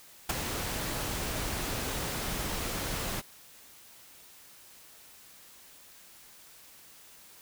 pink noise with ADSR envelope, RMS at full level -26 dBFS, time 0.29-3.22 s, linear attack 8 ms, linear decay 18 ms, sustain -8 dB, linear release 31 ms, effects white hiss -54 dBFS RMS until 7.41 s

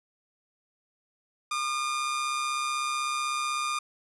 sawtooth tone with amplitude modulation, 1210 Hz, D#6, 49 cents flat, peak -22 dBFS, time 1.51-3.79 s, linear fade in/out 5 ms, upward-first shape sine, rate 136 Hz, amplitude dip 40%, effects resampled to 24000 Hz + 10-bit

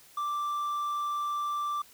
triangle tone, 1174.7 Hz, D6, in tune, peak -27 dBFS, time 0.17-1.82 s, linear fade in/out 5 ms, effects white hiss -56 dBFS RMS until 1.93 s

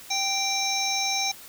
harmonic tone, 784 Hz, G5, in tune, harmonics 1 / 3 / 5 / 7 / 8, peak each -30 / -30 / -30 / -30 / -30 dBFS, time 0.1-1.32 s, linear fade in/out 10 ms, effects white hiss -45 dBFS RMS until 1.48 s

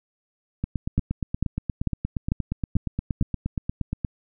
two click trains, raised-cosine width 5 ms, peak -13 / -9 dBFS, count 30 / 6, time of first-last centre 0.64-4.048 / 0.98-3.212 s, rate 8.51 / 2.24 Hz, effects none

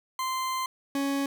40% pulse tone pair in turn, 1040 / 277.6 Hz, C6 / C#4, -11 / +3 cents, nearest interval octave + major seventh, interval 2286 cents, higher first, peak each -27 / -25 dBFS, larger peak second, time 0.19-0.66 / 0.95-1.26 s, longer first, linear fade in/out 2 ms, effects none

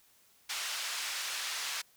white band-pass noise, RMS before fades -37 dBFS, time 0.49-1.82 s, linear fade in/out 10 ms, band 1100 to 5800 Hz, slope 12 dB/octave, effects white hiss -65 dBFS RMS until 1.96 s

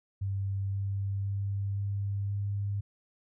sine tone with pitch steps, 98 / 98.68 / 99.37 / 100.06 / 100.76 Hz, G2 / G2 / G2 / G2 / G2, 0 / +12 / +24 / +36 / +48 cents, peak -29 dBFS, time 0.21-2.81 s, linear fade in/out 10 ms, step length 520 ms, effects none

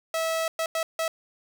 sawtooth tone bursts at uneven times, 650 Hz, E5, 24 cents flat, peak -21 dBFS, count 4, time 0.14-0.48 / 0.59-0.66 / 0.75-0.83 / 0.99-1.08 s, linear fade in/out 2 ms, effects none

